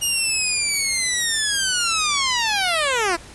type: linear sweep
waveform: 10% pulse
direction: down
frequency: 2869 to 321 Hz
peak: -10 dBFS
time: 0.01-3.17 s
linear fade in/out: 20 ms
effects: pink hiss -42 dBFS RMS until 3.34 s + resampled to 24000 Hz